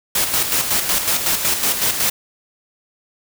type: noise with tremolo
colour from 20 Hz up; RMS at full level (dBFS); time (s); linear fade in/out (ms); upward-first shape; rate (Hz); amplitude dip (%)
white; -17; 0.15-2.1; 5; square; 5.4; 50
effects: none